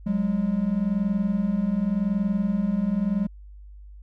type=tone pair together; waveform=triangle; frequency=184.21 / 205.1 Hz; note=F#3 / G#3; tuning=-7 / -21 cents; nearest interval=major second; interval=186 cents; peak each=-24 / -21 dBFS; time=0.06-3.27 s; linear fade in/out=10 ms; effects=added 50 Hz sine -41 dBFS peak until 4.02 s